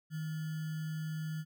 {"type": "tone with sample-and-hold", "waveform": "sine", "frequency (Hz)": 157.1, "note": "D#3", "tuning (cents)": 17, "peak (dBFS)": -35, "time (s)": [0.1, 1.45], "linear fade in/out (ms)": 50, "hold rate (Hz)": 1575, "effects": []}